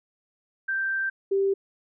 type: tone pair in turn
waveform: sine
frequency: 1568 / 392 Hz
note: G6 / G4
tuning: 0 / 0 cents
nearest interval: 2 octaves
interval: 2400 cents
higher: first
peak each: -24 / -20 dBFS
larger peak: second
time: 0.68-1.1 / 1.31-1.54 s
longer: first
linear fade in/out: 10 ms
effects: none